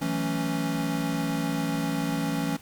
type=chord; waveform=square; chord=F# minor seventh; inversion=third; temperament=equal; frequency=164.81 / 185 / 220 / 277.2 Hz; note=E3 / F#3 / A3 / C#4; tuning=0 / 0 / 0 / 0 cents; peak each=-31 / -36 / -34 / -30 dBFS; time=0.01-2.57 s; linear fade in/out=10 ms; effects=pink hiss -51 dBFS RMS until 2.61 s